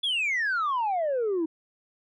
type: exponential sweep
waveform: sine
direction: down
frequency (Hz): 3479 to 311.1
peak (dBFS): -22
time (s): 0.03-1.46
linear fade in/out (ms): 10
effects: tanh soft clip ceiling -22 dBFS